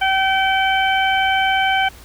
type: harmonic tone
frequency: 769 Hz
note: G5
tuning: 33 cents flat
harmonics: 1 / 2 / 3 / 4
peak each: -17 / -20 / -22 / -23 dBFS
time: 0.01-1.89 s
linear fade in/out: 10 ms
effects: added 60 Hz sine -42 dBFS peak until 2.04 s + pink hiss -43 dBFS RMS until 2.04 s

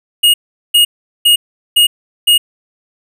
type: tone bursts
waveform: square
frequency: 2868 Hz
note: F7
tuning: 45 cents sharp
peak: -6 dBFS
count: 5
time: 0.23-2.38 s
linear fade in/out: 10 ms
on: 110 ms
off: 400 ms
effects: none

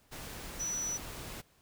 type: tone in noise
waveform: sine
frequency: 5920 Hz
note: F#8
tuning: in tune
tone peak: -33 dBFS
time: 0.59-0.98 s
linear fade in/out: 20 ms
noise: pink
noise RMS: -44 dBFS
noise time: 0.11-1.42 s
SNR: +8 dB
effects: pink hiss -67 dBFS RMS until 1.61 s

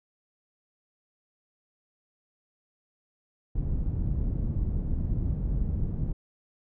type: low-pass noise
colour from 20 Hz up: pink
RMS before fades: -28 dBFS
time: 3.55-6.13 s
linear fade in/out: 5 ms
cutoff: 160 Hz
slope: 12 dB/octave
effects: none

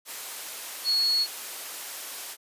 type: tone in noise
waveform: sine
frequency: 4349 Hz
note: C#8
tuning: 34 cents flat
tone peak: -21 dBFS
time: 0.84-1.27 s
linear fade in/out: 50 ms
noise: white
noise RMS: -37 dBFS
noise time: 0.05-2.37 s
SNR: +13 dB
effects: high-pass 400 Hz 12 dB/octave + resampled to 32000 Hz

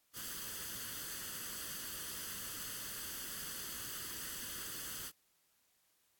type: noise with comb filter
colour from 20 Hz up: white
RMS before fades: -44 dBFS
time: 0.13-5.12 s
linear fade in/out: 50 ms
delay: 0.64 ms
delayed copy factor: +0.65
effects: white hiss -75 dBFS RMS until 6.19 s + AAC 64 kbps

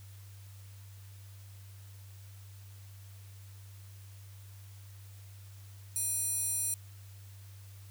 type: tone with high-pass filter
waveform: square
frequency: 830.6 Hz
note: G#5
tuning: in tune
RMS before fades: -33 dBFS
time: 5.96-6.74 s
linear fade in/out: 0 ms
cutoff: 9300 Hz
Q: 3.3
effects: added 98 Hz sine -48 dBFS peak until 7.9 s + white hiss -60 dBFS RMS until 7.9 s

